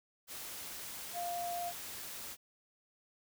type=tone in noise; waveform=sine; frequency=698.5 Hz; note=F5; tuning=in tune; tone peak=-36 dBFS; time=1.13-1.73 s; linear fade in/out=50 ms; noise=white; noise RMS=-45 dBFS; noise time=0.27-2.37 s; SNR=+6 dB; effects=none